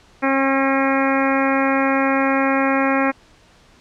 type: harmonic tone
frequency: 270.5 Hz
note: C#4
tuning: 42 cents flat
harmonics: 1 / 2 / 3 / 4 / 5 / 6 / 7 / 8 / 9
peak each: -19 / -22 / -24 / -25 / -26 / -27 / -27 / -28 / -29 dBFS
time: 0.22-3.12 s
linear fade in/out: 20 ms
effects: pink hiss -51 dBFS RMS until 3.8 s + low-pass 6000 Hz 12 dB/octave